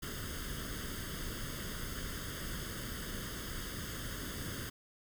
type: noise with comb filter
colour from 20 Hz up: pink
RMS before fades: -41 dBFS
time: 0.02-4.7 s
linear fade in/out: 10 ms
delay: 0.61 ms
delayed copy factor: +0.8
effects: none